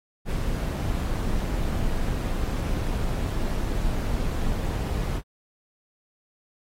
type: noise with amplitude modulation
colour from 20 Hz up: brown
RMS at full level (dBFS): -24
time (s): 0.25-5.22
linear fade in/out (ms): 50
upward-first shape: sine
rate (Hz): 203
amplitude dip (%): 40
effects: AAC 48 kbps